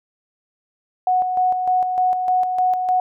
sine tone with tremolo, 736 Hz, F#5, 9 cents flat, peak -14 dBFS, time 1.07-3 s, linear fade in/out 2 ms, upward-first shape square, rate 3.3 Hz, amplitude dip 45%, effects none

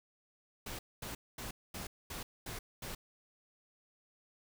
pink noise bursts, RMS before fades -43 dBFS, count 7, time 0.66-2.95 s, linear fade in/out 5 ms, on 130 ms, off 230 ms, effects none

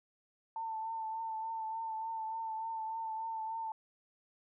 sine tone with vibrato, 892 Hz, A5, 23 cents sharp, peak -36 dBFS, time 0.56-3.72 s, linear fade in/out 2 ms, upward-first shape triangle, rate 3.4 Hz, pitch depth 33 cents each way, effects none

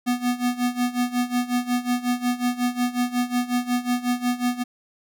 square tone with tremolo, 245.7 Hz, B3, 9 cents flat, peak -19 dBFS, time 0.06-4.64 s, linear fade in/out 20 ms, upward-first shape sine, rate 5.5 Hz, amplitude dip 85%, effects none

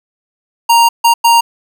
square tone bursts at uneven times, 932.3 Hz, A#5, in tune, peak -6 dBFS, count 3, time 0.69-0.89 / 1.04-1.14 / 1.24-1.41 s, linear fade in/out 10 ms, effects 8-bit

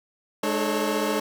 25% pulse tone cluster, 210.7 / 302.6 / 436.1 / 549 Hz, G#3 / D#4 / A4 / C#5, +25 / -48 / -15 / -17 cents, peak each -25 dBFS, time 0.43-1.2 s, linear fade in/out 5 ms, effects none

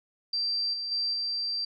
sine tone with level steps, 4699 Hz, D8, in tune, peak -26 / -31 / -26 / -28 dBFS, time 0.33-1.65 s, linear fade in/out 5 ms, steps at 0.73 / 0.91 / 1.13 s, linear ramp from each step 10 ms, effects none

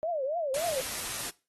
sine tone with vibrato, 604 Hz, D5, 48 cents sharp, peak -28 dBFS, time 0.03-0.81 s, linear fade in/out 0 ms, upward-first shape triangle, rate 3.6 Hz, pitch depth 290 cents each way
white noise, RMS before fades -35 dBFS, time 0.54-1.3 s, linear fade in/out 5 ms
effects noise-tail reverb RT60 0.3 s tail -20 dB re dry + AAC 32 kbps

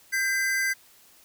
square tone pair together, 1585 / 2028 Hz, G6 / B6, +19 / +45 cents, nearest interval major third, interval 426 cents, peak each -27 dBFS, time 0.12-0.74 s, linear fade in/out 20 ms, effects white hiss -56 dBFS RMS until 1.24 s

